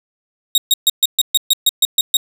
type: tone bursts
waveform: sawtooth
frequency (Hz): 3766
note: A#7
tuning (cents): +17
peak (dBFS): -6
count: 11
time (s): 0.55-2.169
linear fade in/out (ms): 2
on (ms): 29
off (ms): 130
effects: none